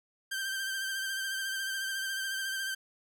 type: tone with vibrato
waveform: sawtooth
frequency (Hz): 1568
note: G6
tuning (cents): 0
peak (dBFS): -29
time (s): 0.31-2.75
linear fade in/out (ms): 10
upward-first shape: sine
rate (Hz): 14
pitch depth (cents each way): 31
effects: none